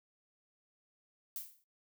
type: noise with exponential decay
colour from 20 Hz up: violet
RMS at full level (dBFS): -38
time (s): 1.36-1.64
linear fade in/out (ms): 1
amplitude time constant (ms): 59
effects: noise-tail reverb RT60 0.2 s tail -23 dB re dry